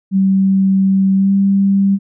sine tone with pitch glide, 192.7 to 196.64 Hz, G3 to G3, -29 to +6 cents, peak -9 dBFS, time 0.11-1.99 s, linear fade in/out 50 ms, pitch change +35 cents, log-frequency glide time 1.15-1.32 s, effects none

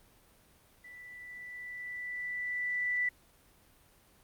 sine tone with level ramp, 1975.5 Hz, B6, in tune, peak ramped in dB -48 to -27 dBFS, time 0.84-3.09 s, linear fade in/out 5 ms, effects pink hiss -63 dBFS RMS until 4.23 s + Opus 32 kbps

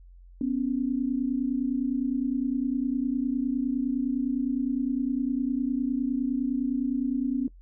sine tone pair together, 248.9 / 278.7 Hz, B3 / C#4, +14 / +9 cents, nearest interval major second, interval 195 cents, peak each -27 dBFS, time 0.41-7.48 s, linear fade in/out 2 ms, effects noise-tail reverb RT60 0.1 s tail -21 dB re dry + added 44 Hz sine -47 dBFS peak until 7.61 s

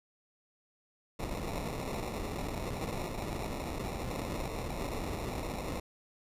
pink noise with sample-and-hold, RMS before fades -37 dBFS, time 1.19-5.8 s, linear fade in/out 5 ms, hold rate 1575 Hz, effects resampled to 32000 Hz

